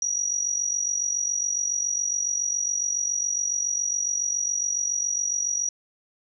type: tone with amplitude modulation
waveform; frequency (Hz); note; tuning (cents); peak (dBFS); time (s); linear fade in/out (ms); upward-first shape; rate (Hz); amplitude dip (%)
sine; 5780; F#8; -41; -20; 0.02-5.69; 2; sine; 47.2; 70
effects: none